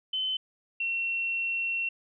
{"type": "tone pair in turn", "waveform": "sine", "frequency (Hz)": [3053, 2720], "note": ["G7", "F7"], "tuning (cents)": [-46, -46], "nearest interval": "major second", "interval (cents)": 200, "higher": "first", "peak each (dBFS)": -27, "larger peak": "neither", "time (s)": [[0.13, 0.37], [0.8, 1.89]], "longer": "second", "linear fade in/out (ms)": 5, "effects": []}